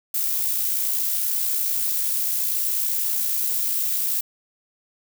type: noise with amplitude modulation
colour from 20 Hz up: violet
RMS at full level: -22 dBFS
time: 0.14-4.21 s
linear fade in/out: 5 ms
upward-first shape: sine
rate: 60.6 Hz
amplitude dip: 30%
effects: none